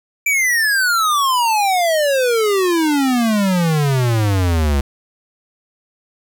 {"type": "exponential sweep", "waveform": "square", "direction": "down", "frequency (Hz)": [2357, 67.7], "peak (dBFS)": -14, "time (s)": [0.26, 4.81], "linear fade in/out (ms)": 5, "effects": []}